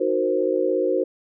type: chord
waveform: sine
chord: C half-diminished seventh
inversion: first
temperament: equal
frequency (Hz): 311.1 / 370 / 466.2 / 523.3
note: Eb4 / Gb4 / Bb4 / C5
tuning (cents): 0 / 0 / 0 / 0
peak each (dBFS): -27 / -23 / -25 / -23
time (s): 0-1.04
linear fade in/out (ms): 10
effects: none